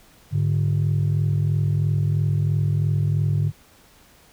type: tone pair together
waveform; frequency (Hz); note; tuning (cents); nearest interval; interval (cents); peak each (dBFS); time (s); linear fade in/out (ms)
sine; 103.83 / 146.84; G#2 / D3; 0 / 0; tritone; 600; -19 / -19; 0.31-3.52; 50
effects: tanh soft clip ceiling -14 dBFS + pink hiss -53 dBFS RMS until 4.32 s